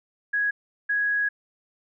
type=tone pair in turn; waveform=sine; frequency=1663 / 1663 Hz; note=G#6 / G#6; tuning=+2 / +2 cents; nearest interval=unison; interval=0 cents; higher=neither; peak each=-21 dBFS; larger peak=neither; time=0.33-0.51 / 0.89-1.29 s; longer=second; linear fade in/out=10 ms; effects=none